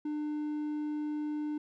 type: tone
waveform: triangle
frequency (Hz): 300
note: D4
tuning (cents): +37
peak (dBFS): -30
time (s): 0.05-1.58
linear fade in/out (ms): 5
effects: none